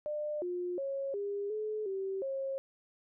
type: tone with pitch steps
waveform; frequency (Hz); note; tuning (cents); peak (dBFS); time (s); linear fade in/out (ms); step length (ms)
sine; 599 / 356.1 / 548 / 404.1 / 428.7 / 386.1 / 540; D5 / F4 / C#5 / G#4 / A4 / G4 / C#5; +34 / +34 / -20 / -47 / -45 / -26 / -45; -33; 0.06-2.58; 0; 360
effects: none